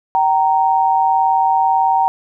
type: tone pair together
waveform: sine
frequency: 771 / 929.1 Hz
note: G5 / A#5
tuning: -29 / -6 cents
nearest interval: minor third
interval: 323 cents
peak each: -14 / -14 dBFS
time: 0.15-2.08 s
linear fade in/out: 0 ms
effects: none